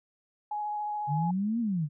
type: tone with vibrato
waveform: sine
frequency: 838 Hz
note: G#5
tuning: 15 cents sharp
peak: -30 dBFS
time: 0.51-1.31 s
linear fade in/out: 5 ms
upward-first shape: sine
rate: 14 Hz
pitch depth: 11 cents each way
type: exponential two-way sweep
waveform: sine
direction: up then down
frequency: 140.4 to 240.4 to 140.4 Hz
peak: -26 dBFS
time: 1.07-1.89 s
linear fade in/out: 50 ms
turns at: 1.6 s
effects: none